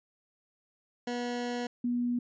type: tone pair in turn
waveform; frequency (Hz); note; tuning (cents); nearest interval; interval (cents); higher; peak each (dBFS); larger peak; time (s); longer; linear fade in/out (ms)
20% pulse / sine; 242.6 / 242.6; B3 / B3; -31 / -31; unison; 0; neither; -27; neither; 1.07-1.67 / 1.84-2.19; first; 5
effects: resampled to 16000 Hz